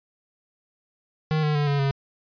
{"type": "tone with pitch steps", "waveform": "square", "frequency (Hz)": [155.6, 151, 146.53, 142.19, 137.98], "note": ["D#3", "D3", "D3", "C#3", "C#3"], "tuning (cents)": [0, 48, -4, 44, -8], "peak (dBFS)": -21, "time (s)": [1.31, 1.91], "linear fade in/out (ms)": 0, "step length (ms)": 120, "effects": ["resampled to 11025 Hz"]}